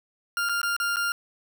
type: tone with dropouts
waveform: 40% pulse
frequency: 1400 Hz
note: F6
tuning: 4 cents sharp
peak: -23 dBFS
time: 0.37-1.12 s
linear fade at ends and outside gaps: 1 ms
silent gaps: 0.489-0.494 / 0.616-0.631 / 0.765-0.8 / 0.96-0.968 s
effects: none